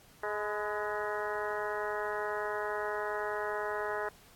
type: harmonic tone with a mistuned harmonic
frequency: 210 Hz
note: G#3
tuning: 19 cents sharp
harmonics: 2 / 3 / 4 / 5 / 6 / 7 / 8 / 9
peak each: -37 / -39 / -40 / -41 / -42 / -42 / -43 / -44 dBFS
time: 0.23-4.09 s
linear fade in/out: 5 ms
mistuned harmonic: 5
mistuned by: -50 cents
effects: pink hiss -59 dBFS RMS until 4.35 s + AAC 64 kbps